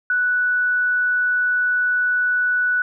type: tone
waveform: sine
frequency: 1480 Hz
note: F#6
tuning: in tune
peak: -16 dBFS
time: 0.1-2.82 s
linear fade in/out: 2 ms
effects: none